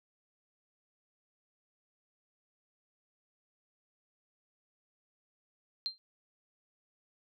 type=tone with exponential decay; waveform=sine; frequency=4160 Hz; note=C8; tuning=11 cents flat; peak=-28 dBFS; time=5.86-5.98 s; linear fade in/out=0 ms; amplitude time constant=25 ms; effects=none